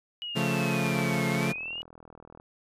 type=exponential two-way sweep; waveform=sine; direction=down then up; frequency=2930 to 2124 to 2930 Hz; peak=-33 dBFS; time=0.22-1.82 s; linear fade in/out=0 ms; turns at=1.3 s
type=chord; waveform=sawtooth; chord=Db augmented; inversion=none; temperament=equal; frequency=138.59 / 174.61 / 220 Hz; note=Db3 / F3 / A3; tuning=0 / 0 / 0 cents; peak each=-26 dBFS; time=0.35-1.53 s; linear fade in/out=20 ms
type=click train; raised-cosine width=1 ms; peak=-34 dBFS; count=64; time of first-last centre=0.84-2.399 s; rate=40.4 Hz
effects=resampled to 32000 Hz